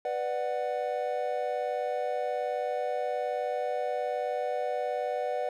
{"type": "chord", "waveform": "triangle", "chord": "B minor", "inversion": "none", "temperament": "just", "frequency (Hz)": [493.9, 592.7, 740.8], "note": ["B4", "D5", "F#5"], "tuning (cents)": [0, 16, 2], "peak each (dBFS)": -31, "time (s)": [0.05, 5.49], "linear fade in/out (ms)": 2, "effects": []}